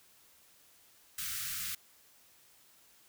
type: band-stop noise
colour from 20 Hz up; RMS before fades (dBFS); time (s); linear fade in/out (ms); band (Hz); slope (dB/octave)
white; -38; 1.18-1.75; 5; 190 to 1200; 96
effects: white hiss -63 dBFS RMS until 3.08 s